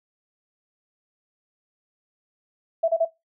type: tone bursts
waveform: sine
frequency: 659.3 Hz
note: E5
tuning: in tune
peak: -16 dBFS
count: 3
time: 2.83-3.053 s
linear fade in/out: 10 ms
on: 53 ms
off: 32 ms
effects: noise-tail reverb RT60 0.2 s tail -19 dB re dry